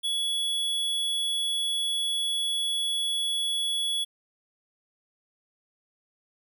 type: tone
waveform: square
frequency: 3380 Hz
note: G#7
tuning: 30 cents sharp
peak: -26 dBFS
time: 0.03-4.05 s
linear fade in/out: 20 ms
effects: none